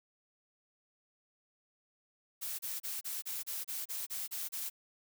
blue noise bursts, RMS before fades -39 dBFS, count 11, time 2.41-4.7 s, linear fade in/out 20 ms, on 180 ms, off 31 ms, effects none

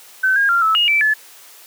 sine tone with pitch steps, 1530 / 1624 / 1385 / 1305 / 2864 / 2325 / 1725 Hz, G6 / G#6 / F6 / E6 / F7 / D7 / A6, -42 / -39 / -15 / -18 / +43 / -18 / -35 cents, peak -12 dBFS, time 0.23-1.14 s, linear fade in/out 10 ms, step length 130 ms, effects white hiss -43 dBFS RMS until 1.66 s + high-pass 400 Hz 12 dB/octave

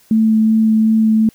sine tone with vibrato, 220 Hz, A3, in tune, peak -9 dBFS, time 0.11-1.29 s, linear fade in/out 2 ms, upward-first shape sine, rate 2.7 Hz, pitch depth 9 cents each way, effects white hiss -51 dBFS RMS until 1.34 s

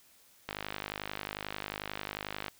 click train, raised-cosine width 0.3 ms, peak -19 dBFS, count 103, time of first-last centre 0.49-2.482 s, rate 51.2 Hz, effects white hiss -62 dBFS RMS until 2.59 s

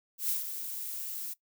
violet noise with ADSR envelope, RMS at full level -29 dBFS, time 0.18-1.34 s, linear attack 110 ms, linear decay 140 ms, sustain -9 dB, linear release 14 ms, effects noise-tail reverb RT60 0.1 s tail -19 dB re dry

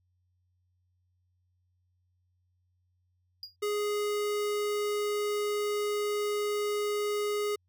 triangle tone with exponential decay, 4855 Hz, D#8, 43 cents flat, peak -34 dBFS, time 3.43-3.56 s, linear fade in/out 1 ms, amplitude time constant 28 ms
square tone, 415.3 Hz, G#4, in tune, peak -29 dBFS, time 3.62-7.56 s, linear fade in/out 10 ms
effects added 90 Hz sine -70 dBFS peak until 7.68 s

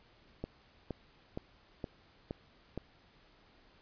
click train, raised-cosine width 2 ms, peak -24 dBFS, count 6, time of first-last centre 0.44-2.776 s, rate 2.14 Hz, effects pink hiss -64 dBFS RMS until 3.81 s + resampled to 11025 Hz

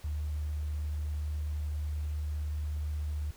sine tone, 75.1 Hz, D2, 39 cents sharp, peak -31 dBFS, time 0.04-3.31 s, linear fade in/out 5 ms, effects pink hiss -56 dBFS RMS until 3.36 s

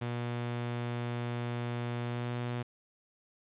sawtooth tone with pitch glide, 120 to 121.32 Hz, B2 to B2, -49 to -30 cents, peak -29 dBFS, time 0.01-2.63 s, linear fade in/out 10 ms, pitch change +19 cents, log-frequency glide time 2.02-2.32 s, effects resampled to 8000 Hz + 10-bit

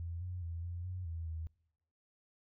sine tone with pitch steps, 84.7 / 90.1 / 84 / 86.9 / 91.3 / 82.6 / 80.6 Hz, E2 / F#2 / E2 / F2 / F#2 / E2 / E2, +48 / -45 / +33 / -8 / -23 / +4 / -38 cents, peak -38 dBFS, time 0-1.47 s, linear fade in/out 0 ms, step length 210 ms, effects noise-tail reverb RT60 0.8 s tail -24 dB re dry

